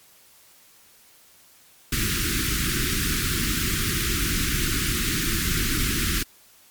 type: band-stop noise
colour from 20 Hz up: pink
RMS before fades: -24 dBFS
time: 1.92-6.23 s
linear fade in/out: 5 ms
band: 370 to 1300 Hz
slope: 48 dB/octave
effects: white hiss -54 dBFS RMS until 6.7 s + MP3 96 kbps